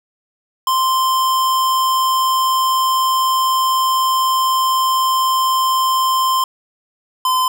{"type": "tone pair in turn", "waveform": "square", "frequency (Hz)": [1044, 1027.3], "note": ["C6", "C6"], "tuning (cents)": [-4, -32], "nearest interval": "unison", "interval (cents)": 28, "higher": "first", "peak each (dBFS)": -14, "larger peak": "neither", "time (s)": [[0.67, 6.44], [7.25, 7.48]], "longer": "first", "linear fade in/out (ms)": 2, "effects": []}